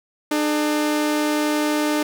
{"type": "tone pair together", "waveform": "sawtooth", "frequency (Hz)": [300, 424.3], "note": ["D4", "G#4"], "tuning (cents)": [37, 37], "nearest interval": "tritone", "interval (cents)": 600, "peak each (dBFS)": [-15, -25], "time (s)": [0.31, 2.03], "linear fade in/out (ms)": 5, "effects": []}